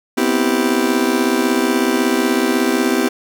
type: chord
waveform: 40% pulse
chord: C major seventh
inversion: third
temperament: just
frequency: 245.3 / 261.6 / 327 / 392.4 Hz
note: B3 / C4 / E4 / G4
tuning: -12 / 0 / -14 / +2 cents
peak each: -19 dBFS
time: 0.17-3.09 s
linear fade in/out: 10 ms
effects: none